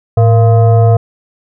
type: tone with frequency modulation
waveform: sine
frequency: 110 Hz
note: A2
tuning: in tune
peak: -4 dBFS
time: 0.17-0.97 s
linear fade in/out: 5 ms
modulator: 577 Hz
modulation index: 0.66
effects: none